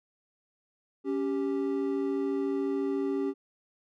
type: tone pair together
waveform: triangle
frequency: 278 / 392 Hz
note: C#4 / G4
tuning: +5 / 0 cents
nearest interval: tritone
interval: 595 cents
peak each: -28 dBFS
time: 1.04-3.34 s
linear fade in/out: 50 ms
effects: none